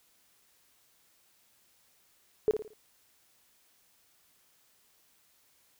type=tone with echo; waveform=sine; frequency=429.4 Hz; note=A4; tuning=42 cents flat; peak=-20 dBFS; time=2.48-2.51 s; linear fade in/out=0 ms; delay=56 ms; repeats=4; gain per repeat=-8 dB; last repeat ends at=2.734 s; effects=white hiss -67 dBFS RMS until 5.79 s